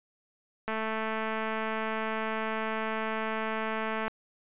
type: click train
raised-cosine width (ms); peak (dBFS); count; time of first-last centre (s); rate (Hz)
0.5; -18; 749; 0.68-4.08; 220
effects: resampled to 8000 Hz